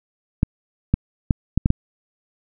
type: clicks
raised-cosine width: 5 ms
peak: -3 dBFS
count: 6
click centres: 0.431 / 0.94 / 1.308 / 1.576 / 1.659 / 1.704 s
effects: none